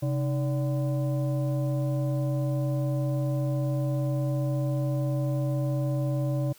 sine tone with frequency modulation, 134.1 Hz, C3, 43 cents sharp, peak -24 dBFS, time 0.02-6.53 s, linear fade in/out 10 ms, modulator 443 Hz, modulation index 0.69, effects white hiss -55 dBFS RMS until 6.58 s

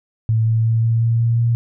sine tone with pitch steps, 111.7 / 112.61 / 113.52 / 114.44 / 115.37 / 116.31 / 117.25 Hz, A2 / A2 / A#2 / A#2 / A#2 / A#2 / A#2, +27 / +41 / -45 / -31 / -17 / -3 / +11 cents, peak -13 dBFS, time 0.29-1.55 s, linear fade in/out 0 ms, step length 180 ms, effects none

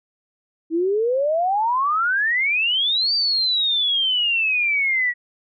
sine exponential two-way sweep, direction up then down, 315.6 to 4699 to 1916 Hz, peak -17 dBFS, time 0.7-5.14 s, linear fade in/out 50 ms, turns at 3.14 s, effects none

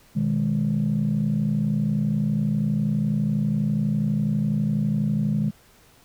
sine chord, G# minor, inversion first, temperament equal, 123.47 / 155.56 / 207.7 Hz, B2 / D#3 / G#3, 0 / 0 / 0 cents, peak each -27 / -23 / -22 dBFS, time 0.15-5.51 s, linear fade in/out 20 ms, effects tanh soft clip ceiling -14 dBFS + pink hiss -55 dBFS RMS until 6.04 s

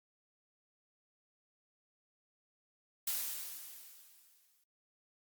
blue noise with exponential decay, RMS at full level -34 dBFS, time 3.07-4.64 s, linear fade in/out 5 ms, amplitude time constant 340 ms, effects Opus 48 kbps

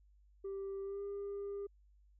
sine tone with pitch glide, 391.6 to 401.7 Hz, G4 to G4, -2 to +42 cents, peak -37 dBFS, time 0.44-1.67 s, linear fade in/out 10 ms, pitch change +44 cents, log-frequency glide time 0.83-1.02 s, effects tanh soft clip ceiling -38 dBFS + added 50 Hz sine -63 dBFS peak until 2.19 s

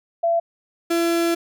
sine / 35% pulse tone pair in turn, 675 / 337.5 Hz, E5 / E4, +41 / +41 cents, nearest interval octave, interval 1200 cents, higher first, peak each -16 dBFS, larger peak neither, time 0.23-0.4 / 0.9-1.35 s, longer second, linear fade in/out 10 ms, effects none

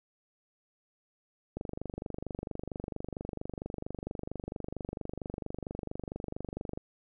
click train, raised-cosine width 2 ms, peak -23 dBFS, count 128, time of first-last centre 1.57-6.775 s, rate 24.4 Hz, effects none

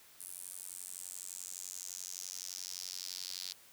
sawtooth tone with high-pass filter sweep, 91.7 Hz, F#2, 15 cents flat, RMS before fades -45 dBFS, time 0.2-3.53 s, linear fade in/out 5 ms, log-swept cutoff 10000 to 4500 Hz, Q 3.5, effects white hiss -60 dBFS RMS until 3.72 s + high-pass 60 Hz 12 dB/octave

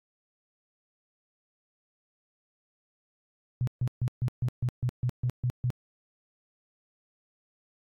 sine tone bursts, 123.7 Hz, B2, 3 cents sharp, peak -24 dBFS, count 11, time 3.61-5.703 s, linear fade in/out 0 ms, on 63 ms, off 140 ms, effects AAC 48 kbps

